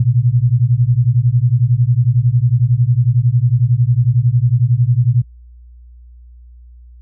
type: beating tone pair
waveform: sine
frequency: 116.54 / 127.54 Hz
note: A#2 / C3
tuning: 0 / -44 cents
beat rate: 11 Hz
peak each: -13 dBFS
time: 0-5.22 s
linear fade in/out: 5 ms
effects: noise-tail reverb RT60 0.1 s tail -22 dB re dry + added 60 Hz sine -37 dBFS peak until 7.01 s